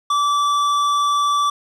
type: tone with tanh clipping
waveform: sine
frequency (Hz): 1159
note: D6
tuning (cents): -23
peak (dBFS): -17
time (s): 0.1-1.5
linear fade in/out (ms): 5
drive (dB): 13
effects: none